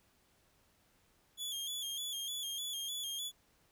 sawtooth tone with vibrato, 3322 Hz, G#7, in tune, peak -35 dBFS, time 1.37-3.32 s, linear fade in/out 50 ms, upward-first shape square, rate 3.3 Hz, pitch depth 54 cents each way, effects pink hiss -71 dBFS RMS until 3.71 s

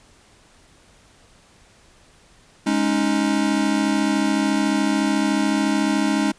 square chord, Ab suspended fourth, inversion none, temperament equal, 207.7 / 277.2 / 311.1 Hz, Ab3 / Db4 / Eb4, 0 / 0 / 0 cents, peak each -23 dBFS, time 2.66-6.32 s, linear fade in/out 10 ms, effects pink hiss -53 dBFS RMS until 6.38 s + resampled to 22050 Hz

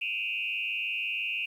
sine tone with frequency modulation, 2637 Hz, E7, in tune, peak -29 dBFS, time 0.01-1.46 s, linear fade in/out 10 ms, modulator 106 Hz, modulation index 2, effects 10-bit

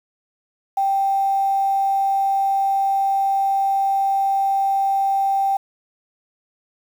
sine tone with quantisation, 784 Hz, G5, in tune, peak -16 dBFS, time 0.77-5.57 s, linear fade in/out 5 ms, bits 7, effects none

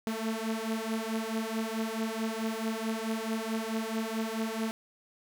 sawtooth beating tone pair, 220.3 / 224.9 Hz, A3 / A3, +2 / +38 cents, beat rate 4.6 Hz, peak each -30 dBFS, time 0.07-4.71 s, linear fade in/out 0 ms, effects none

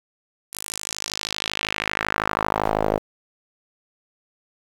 sawtooth tone with band-pass filter sweep, 52.7 Hz, G#1, 26 cents sharp, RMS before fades -26 dBFS, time 0.52-2.99 s, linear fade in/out 20 ms, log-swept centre 11000 to 540 Hz, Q 1.9, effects 7-bit

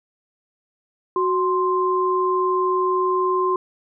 sine tone pair together, 370 / 1046.5 Hz, F#4 / C6, 0 / 0 cents, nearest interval octave + tritone, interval 1800 cents, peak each -20 dBFS, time 1.16-3.56 s, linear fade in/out 2 ms, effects none

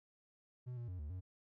triangle tone with pitch steps, 124.6 / 119.4 / 90.8 / 73.8 / 92 Hz, B2 / A#2 / F#2 / D2 / F#2, +16 / +42 / -32 / +9 / -9 cents, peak -40 dBFS, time 0.66-1.21 s, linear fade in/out 20 ms, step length 110 ms, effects none

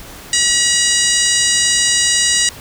harmonic tone, 962 Hz, B5, 46 cents flat, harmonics 2 / 3 / 4 / 5 / 6 / 7 / 8 / 9, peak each -20 / -20 / -20 / -20 / -20 / -20 / -20 / -20 dBFS, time 0.33-2.49 s, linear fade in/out 2 ms, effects pink hiss -35 dBFS RMS until 2.6 s

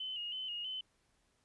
sine tone with vibrato, 2953 Hz, F#7, 4 cents flat, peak -38 dBFS, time 0-0.81 s, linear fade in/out 5 ms, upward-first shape square, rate 3.1 Hz, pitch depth 52 cents each way, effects pink hiss -75 dBFS RMS until 1.44 s + resampled to 24000 Hz

